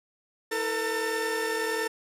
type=tone cluster; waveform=45% pulse; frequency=323.7 / 445.6 / 486.9 / 908 / 1793 Hz; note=E4 / A4 / B4 / A#5 / A6; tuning=-31 / +22 / -25 / -46 / +32 cents; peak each=-39 / -30 / -37 / -36 / -32 dBFS; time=0.51-1.88 s; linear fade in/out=10 ms; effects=resampled to 32000 Hz